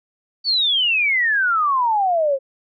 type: exponential sweep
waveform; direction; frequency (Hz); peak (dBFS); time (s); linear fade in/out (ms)
sine; down; 4587 to 523.3; -15; 0.44-2.39; 50
effects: none